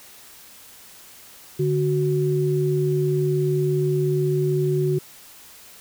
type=tone pair together; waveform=sine; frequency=146.74 / 370 Hz; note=D3 / F#4; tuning=-1 / 0 cents; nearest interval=octave + major third; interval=1601 cents; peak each=-21 dBFS; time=1.59-4.99 s; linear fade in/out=10 ms; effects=white hiss -46 dBFS RMS until 5.8 s